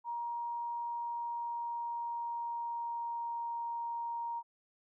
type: tone with pitch glide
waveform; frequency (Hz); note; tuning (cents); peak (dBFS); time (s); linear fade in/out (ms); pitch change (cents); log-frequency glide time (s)
sine; 944 to 936.4; A#5 to A#5; +22 to +8; -35; 0.04-4.43; 50; -14; 0.81-3.49
effects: none

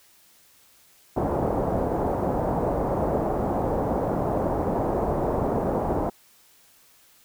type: low-pass noise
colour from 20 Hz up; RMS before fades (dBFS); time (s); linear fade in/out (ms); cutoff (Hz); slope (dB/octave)
white; -25; 1.16-6.1; 10; 780; 24
effects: white hiss -57 dBFS RMS until 7.24 s

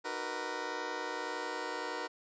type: chord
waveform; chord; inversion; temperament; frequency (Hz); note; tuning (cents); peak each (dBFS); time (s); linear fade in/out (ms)
15% pulse; B major seventh; first; just; 308.7 / 370.4 / 463 / 493.9; D#4 / F#4 / A#4 / B4; -14 / +2 / -12 / 0; -38 / -37 / -35 / -35; 0.04-2.08; 20
effects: resampled to 16000 Hz

